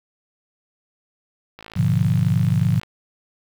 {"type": "click train", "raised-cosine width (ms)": 0.3, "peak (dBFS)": -22, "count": 69, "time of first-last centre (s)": [1.59, 2.833], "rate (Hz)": 54.7}
{"type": "chord", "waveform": "sine", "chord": "G# diminished seventh", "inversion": "none", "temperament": "equal", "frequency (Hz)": [103.83, 123.47, 146.83, 174.61], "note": ["G#2", "B2", "D3", "F3"], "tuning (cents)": [0, 0, 0, 0], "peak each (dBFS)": -21, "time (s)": [1.76, 2.8], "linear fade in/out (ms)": 10}
{"effects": ["7-bit"]}